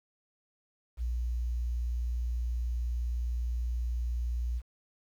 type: tone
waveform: sine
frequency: 59.6 Hz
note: A#1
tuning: 39 cents sharp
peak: -29 dBFS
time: 0.97-4.62 s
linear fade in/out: 50 ms
effects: 10-bit